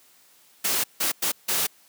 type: noise bursts at uneven times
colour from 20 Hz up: white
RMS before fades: -24 dBFS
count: 4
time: 0.64-0.84 / 1-1.12 / 1.22-1.32 / 1.48-1.67 s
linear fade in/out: 10 ms
effects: white hiss -57 dBFS RMS until 1.88 s + high-pass 150 Hz 12 dB/octave